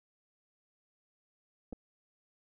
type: clicks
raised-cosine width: 2 ms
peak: -30 dBFS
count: 2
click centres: 1.726 / 1.73 s
effects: none